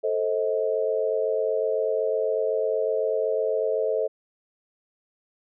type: chord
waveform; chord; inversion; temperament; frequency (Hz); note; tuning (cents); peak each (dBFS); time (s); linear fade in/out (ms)
sine; A diminished; none; just; 440 / 528 / 633.6; A4 / C5 / Eb5; 0 / +16 / +31; -25 / -27 / -27; 0.03-4.08; 20
effects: none